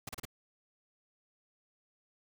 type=noise bursts; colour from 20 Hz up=pink; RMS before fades=-41 dBFS; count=4; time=0.07-0.253 s; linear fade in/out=5 ms; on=21 ms; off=33 ms; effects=none